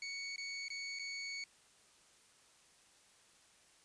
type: tone with dropouts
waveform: 25% pulse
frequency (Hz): 2228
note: C#7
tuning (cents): +8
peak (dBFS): -37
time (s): 0.02-1.44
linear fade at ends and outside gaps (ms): 2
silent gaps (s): 0.361-0.38 / 0.683-0.702 / 0.989-0.994
effects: white hiss -66 dBFS RMS until 3.84 s + resampled to 22050 Hz